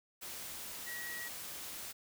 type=tone in noise; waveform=sine; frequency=1915 Hz; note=A#6; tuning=46 cents sharp; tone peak=-42 dBFS; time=0.86-1.29 s; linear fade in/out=20 ms; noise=white; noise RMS=-45 dBFS; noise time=0.21-1.93 s; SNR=0 dB; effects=none